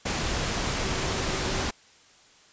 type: tone in noise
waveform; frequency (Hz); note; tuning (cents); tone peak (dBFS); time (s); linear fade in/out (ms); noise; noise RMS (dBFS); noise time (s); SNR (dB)
sine; 380; F#4; +46; -38; 0.84-1.63; 10; pink; -28; 0.05-1.71; -13
effects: white hiss -56 dBFS RMS until 2.52 s + resampled to 16000 Hz